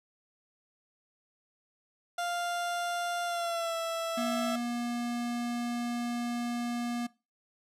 30% pulse tone with pitch glide, 698 to 662.3 Hz, F5 to E5, -1 to +8 cents, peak -28 dBFS, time 2.18-4.56 s, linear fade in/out 5 ms, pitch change -91 cents, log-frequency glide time 3.25-3.76 s
square tone, 239.1 Hz, A#3, 44 cents sharp, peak -32 dBFS, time 4.17-7.07 s, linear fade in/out 10 ms
effects noise-tail reverb RT60 0.3 s tail -22 dB re dry + low-pass 12000 Hz 12 dB/octave

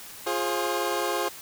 20% pulse chord, F minor, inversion none, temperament equal with one note detuned, 349.2 / 415.3 / 532.7 Hz, F4 / Ab4 / C5, 0 / 0 / +31 cents, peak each -25 dBFS, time 0.26-1.29 s, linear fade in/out 10 ms, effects white hiss -43 dBFS RMS until 1.41 s

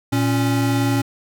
square tone pair together, 116.09 / 276.6 Hz, A#2 / C#4, -7 / -4 cents, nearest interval octave + minor third, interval 1503 cents, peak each -20 dBFS, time 0.12-1.02 s, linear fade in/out 10 ms, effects none

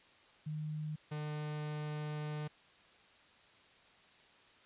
sine / 45% pulse tone pair in turn, 153.2 / 150.57 Hz, D#3 / D3, -27 / +44 cents, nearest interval unison, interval 29 cents, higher first, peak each -37 / -38 dBFS, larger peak first, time 0.46-0.96 / 1.11-2.48 s, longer second, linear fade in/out 10 ms, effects white hiss -63 dBFS RMS until 4.65 s + resampled to 8000 Hz

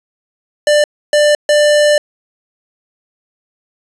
square tone bursts at uneven times, 593 Hz, D5, 17 cents sharp, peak -8 dBFS, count 3, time 0.67-0.84 / 1.13-1.35 / 1.49-1.98 s, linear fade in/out 2 ms, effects resampled to 22050 Hz + 8-bit

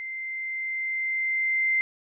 sine tone with level ramp, 2084 Hz, C7, 7 cents flat, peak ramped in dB -32 to -20 dBFS, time 0-1.81 s, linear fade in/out 0 ms, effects none

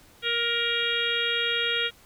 harmonic tone, 470 Hz, A#4, 14 cents sharp, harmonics 1 / 3 / 4 / 5 / 6 / 7 / 8, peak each -33 / -30 / -33 / -32 / -32 / -28 / -34 dBFS, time 0.22-1.91 s, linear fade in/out 50 ms, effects pink hiss -55 dBFS RMS until 2.05 s

